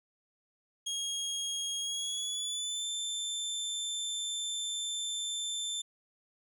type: tone with pitch glide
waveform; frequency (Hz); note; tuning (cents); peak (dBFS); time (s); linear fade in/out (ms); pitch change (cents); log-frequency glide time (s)
25% pulse; 3273 to 3549; G#7 to A7; -26 to +14; -29; 0.86-5.82; 10; +140; 1.8-2.85
effects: none